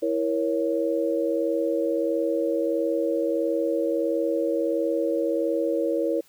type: chord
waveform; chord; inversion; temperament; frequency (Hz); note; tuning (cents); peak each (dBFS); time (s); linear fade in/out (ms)
sine; A# diminished; second; equal with one note detuned; 329.6 / 472.9 / 554.4; E4 / A#4 / C#5; 0 / +25 / 0; -26; 0.02-6.21; 10
effects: white hiss -58 dBFS RMS until 6.28 s